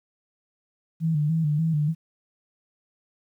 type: tone with vibrato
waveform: sine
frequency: 155.56 Hz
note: D#3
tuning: in tune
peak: -20 dBFS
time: 1-1.95 s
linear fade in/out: 50 ms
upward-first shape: square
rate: 3.4 Hz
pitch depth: 73 cents each way
effects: 10-bit